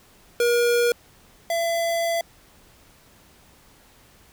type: tone pair in turn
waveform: square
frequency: 477.2 / 673.2 Hz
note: A#4 / E5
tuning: +41 / +36 cents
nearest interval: tritone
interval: 595 cents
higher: second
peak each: -18 / -22 dBFS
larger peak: first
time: 0.4-0.92 / 1.5-2.21 s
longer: second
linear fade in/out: 2 ms
effects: pink hiss -54 dBFS RMS until 4.32 s